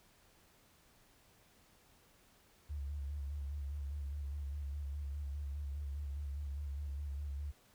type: tone with vibrato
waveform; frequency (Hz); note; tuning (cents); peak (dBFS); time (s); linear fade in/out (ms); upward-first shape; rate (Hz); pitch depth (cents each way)
sine; 71.3; C#2; +49; -38; 2.69-7.52; 20; square; 4.9; 44
effects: pink hiss -67 dBFS RMS until 7.74 s